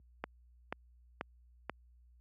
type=click train; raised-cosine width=0.5 ms; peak=-21 dBFS; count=4; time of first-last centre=0.24-1.696 s; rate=2.06 Hz; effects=added 60 Hz sine -44 dBFS peak until 2.2 s + high-pass 150 Hz 12 dB/octave